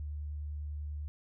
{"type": "tone with vibrato", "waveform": "sine", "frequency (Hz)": 74.2, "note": "D2", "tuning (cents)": 18, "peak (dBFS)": -36, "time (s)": [0, 1.08], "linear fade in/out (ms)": 0, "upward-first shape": "sine", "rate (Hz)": 10, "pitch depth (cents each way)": 11, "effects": []}